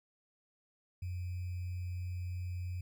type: tone with sample-and-hold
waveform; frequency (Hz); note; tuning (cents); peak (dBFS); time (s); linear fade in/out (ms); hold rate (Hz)
sine; 89.7; F2; +47; -36; 1.02-2.81; 5; 2450
effects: none